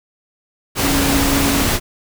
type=tone in noise; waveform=sine; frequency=277.2 Hz; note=C#4; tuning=in tune; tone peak=-18 dBFS; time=0.8-1.68 s; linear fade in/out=50 ms; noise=pink; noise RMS=-17 dBFS; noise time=0.75-1.8 s; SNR=-4 dB; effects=none